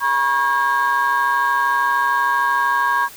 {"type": "tone cluster", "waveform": "sine", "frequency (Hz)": [963, 1096, 1623], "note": ["B5", "C#6", "G#6"], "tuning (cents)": [-44, -20, -40], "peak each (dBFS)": -18, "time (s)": [0, 3.09], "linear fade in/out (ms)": 50, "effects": ["tanh soft clip ceiling -10 dBFS", "white hiss -40 dBFS RMS until 3.16 s"]}